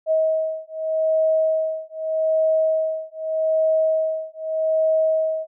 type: beating tone pair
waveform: sine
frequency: 635 / 635.82 Hz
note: D#5 / D#5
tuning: +35 / +37 cents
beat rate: 0.82 Hz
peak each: -21 dBFS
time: 0.06-5.47 s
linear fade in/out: 50 ms
effects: none